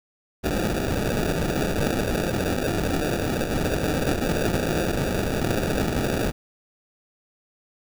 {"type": "noise with sample-and-hold", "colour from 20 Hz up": "white", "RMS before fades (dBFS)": -24, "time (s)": [0.43, 6.32], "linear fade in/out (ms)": 20, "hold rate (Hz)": 1050, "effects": []}